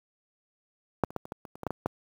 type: clicks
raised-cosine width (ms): 1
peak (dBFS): -8 / -28 / -17 / -27 / -21 / -28 / -30 / -22 / -14 / -16 / -13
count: 11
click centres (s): 1.037 / 1.105 / 1.163 / 1.254 / 1.321 / 1.452 / 1.555 / 1.633 / 1.667 / 1.706 / 1.86
effects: high-pass 80 Hz 12 dB/octave + 8-bit